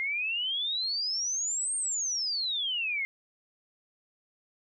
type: exponential two-way sweep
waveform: sine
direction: up then down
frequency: 2096 to 8770 to 2096 Hz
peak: -28 dBFS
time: 0-3.05 s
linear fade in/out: 0 ms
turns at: 1.76 s
effects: none